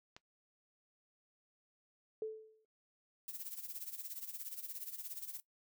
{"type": "click", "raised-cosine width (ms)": 0.2, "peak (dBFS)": -34, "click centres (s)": 0.165}
{"type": "tone with exponential decay", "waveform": "sine", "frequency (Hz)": 437.3, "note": "A4", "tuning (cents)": -11, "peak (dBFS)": -34, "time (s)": [2.22, 2.65], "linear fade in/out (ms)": 2, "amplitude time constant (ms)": 93}
{"type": "noise with tremolo", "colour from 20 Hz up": "violet", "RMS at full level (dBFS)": -43, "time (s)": [3.28, 5.4], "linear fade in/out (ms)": 0, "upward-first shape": "sine", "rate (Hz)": 17, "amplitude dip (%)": 75}
{"effects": ["noise-tail reverb RT60 0.1 s tail -18 dB re dry"]}